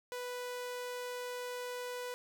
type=tone; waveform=sawtooth; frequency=493.9 Hz; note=B4; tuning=in tune; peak=-35 dBFS; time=0.12-2.14 s; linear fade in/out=0 ms; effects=none